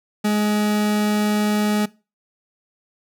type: tone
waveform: 40% pulse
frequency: 209.8 Hz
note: G#3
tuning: 18 cents sharp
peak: -16 dBFS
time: 0.24-1.86 s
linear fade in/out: 10 ms
effects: noise-tail reverb RT60 0.3 s tail -21 dB re dry